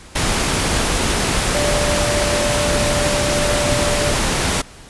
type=tone in noise; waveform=sine; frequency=587.3 Hz; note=D5; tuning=in tune; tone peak=-20 dBFS; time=1.54-4.13 s; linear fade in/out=10 ms; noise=pink; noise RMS=-18 dBFS; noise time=0.15-4.62 s; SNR=-5 dB; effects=pink hiss -41 dBFS RMS until 4.89 s + resampled to 24000 Hz